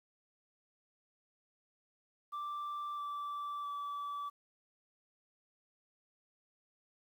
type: tone with pitch steps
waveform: sine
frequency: 1174.7 / 1163.9 / 1153.2 Hz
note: D6 / D6 / D6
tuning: 0 / -16 / -32 cents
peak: -35 dBFS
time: 2.32-4.3 s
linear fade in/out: 20 ms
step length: 660 ms
effects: tanh soft clip ceiling -37 dBFS + 11-bit